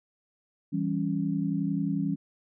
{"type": "chord", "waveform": "sine", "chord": "C# diminished", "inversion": "first", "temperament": "equal", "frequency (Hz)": [164.81, 196, 277.2], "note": ["E3", "G3", "C#4"], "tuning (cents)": [0, 0, 0], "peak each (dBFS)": -30, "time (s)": [0.72, 2.16], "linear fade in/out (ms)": 20, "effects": []}